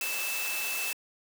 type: tone in noise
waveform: sine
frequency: 2635 Hz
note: E7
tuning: 1 cent flat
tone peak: -33 dBFS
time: 0.01-0.93 s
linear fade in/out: 2 ms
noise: white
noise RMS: -34 dBFS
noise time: 0.01-0.93 s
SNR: -2 dB
effects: high-pass 400 Hz 12 dB/octave